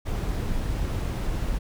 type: noise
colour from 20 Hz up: brown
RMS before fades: -27 dBFS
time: 0.05-1.59 s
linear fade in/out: 20 ms
effects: none